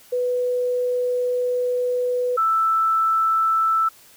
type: tone pair in turn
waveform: sine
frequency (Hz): 495.1 / 1321.8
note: B4 / E6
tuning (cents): +4 / +4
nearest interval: octave + perfect fourth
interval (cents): 1700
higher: second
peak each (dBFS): -19 / -16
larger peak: second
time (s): 0.12-2.37 / 2.37-3.89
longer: first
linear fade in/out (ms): 10
effects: white hiss -50 dBFS RMS until 4.16 s